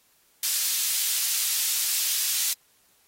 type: high-pass noise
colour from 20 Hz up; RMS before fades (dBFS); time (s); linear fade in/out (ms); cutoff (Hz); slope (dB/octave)
pink; -26; 0.43-2.53; 2; 4500; 12
effects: white hiss -63 dBFS RMS until 3.07 s + AAC 48 kbps